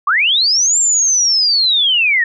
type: linear two-way sweep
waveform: sine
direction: up then down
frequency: 1060 to 7459 to 1794 Hz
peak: -10 dBFS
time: 0.07-2.24 s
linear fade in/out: 5 ms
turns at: 0.79 s
effects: none